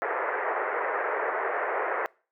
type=band-pass noise; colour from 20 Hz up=pink; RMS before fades=-29 dBFS; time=0.02-2.06 s; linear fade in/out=0 ms; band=400 to 2000 Hz; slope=48 dB/octave; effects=noise-tail reverb RT60 0.4 s tail -25 dB re dry